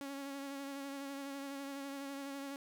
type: tone with vibrato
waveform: sawtooth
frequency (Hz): 277.2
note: C#4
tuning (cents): 0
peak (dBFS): -38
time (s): 0.01-2.56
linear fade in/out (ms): 0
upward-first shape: sine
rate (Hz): 12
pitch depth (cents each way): 26
effects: 12-bit